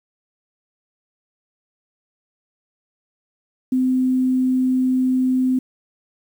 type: tone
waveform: sine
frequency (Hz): 256.8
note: C4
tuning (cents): -32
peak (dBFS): -15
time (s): 3.72-5.59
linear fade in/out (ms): 5
effects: 8-bit